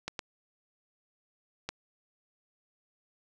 clicks, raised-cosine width 0.2 ms, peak -17 dBFS, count 3, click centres 0.08 / 0.192 / 1.69 s, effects none

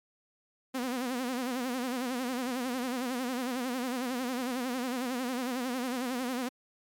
sawtooth tone with vibrato, 251.4 Hz, B3, 31 cents sharp, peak -27 dBFS, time 0.74-6.49 s, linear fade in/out 10 ms, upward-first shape sine, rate 11 Hz, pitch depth 98 cents each way, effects MP3 96 kbps

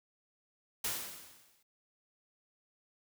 white noise with exponential decay, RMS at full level -33 dBFS, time 0.84-1.63 s, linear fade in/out 5 ms, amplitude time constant 170 ms, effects none

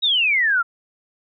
sine exponential sweep, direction down, 3864 to 1333 Hz, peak -15 dBFS, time 0.02-0.63 s, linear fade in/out 20 ms, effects none

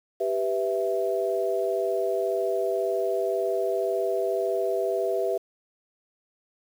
sine chord, E minor, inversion first, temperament equal, 392 / 493.9 / 659.3 Hz, G4 / B4 / E5, 0 / 0 / 0 cents, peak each -27 / -29 / -27 dBFS, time 0.2-5.38 s, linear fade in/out 10 ms, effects 8-bit

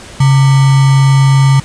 sine tone with sample-and-hold, 136.3 Hz, C#3, 29 cents flat, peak -4 dBFS, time 0.2-1.6 s, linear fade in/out 5 ms, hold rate 1050 Hz, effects pink hiss -32 dBFS RMS until 1.64 s + resampled to 22050 Hz

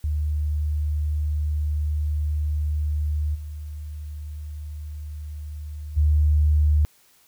sine tone with level steps, 75.2 Hz, D2, 42 cents sharp, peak -21 / -31 / -15 dBFS, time 0.04-6.85 s, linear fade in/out 0 ms, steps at 3.34 / 5.96 s, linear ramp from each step 20 ms, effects white hiss -58 dBFS RMS until 7.27 s

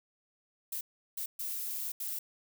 violet noise bursts at uneven times, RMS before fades -37 dBFS, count 4, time 0.72-0.81 / 1.17-1.26 / 1.39-1.92 / 2-2.19 s, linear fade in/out 5 ms, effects none

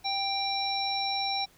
harmonic tone, 787 Hz, G5, 7 cents sharp, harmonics 1 / 3 / 5 / 7, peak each -31 / -37 / -32 / -34 dBFS, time 0.04-1.46 s, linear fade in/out 20 ms, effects pink hiss -60 dBFS RMS until 1.57 s

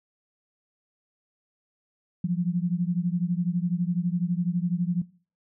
sine beating tone pair, 171.2 / 183.2 Hz, F3 / F#3, -34 / -17 cents, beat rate 12 Hz, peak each -26 dBFS, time 2.24-5.02 s, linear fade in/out 5 ms, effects noise-tail reverb RT60 0.4 s tail -20 dB re dry

